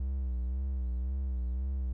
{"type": "tone with vibrato", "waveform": "triangle", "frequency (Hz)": 63.9, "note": "C2", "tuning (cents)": -40, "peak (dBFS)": -28, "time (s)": [0, 1.93], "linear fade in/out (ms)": 5, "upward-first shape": "sine", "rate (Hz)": 1.9, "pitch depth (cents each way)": 81, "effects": []}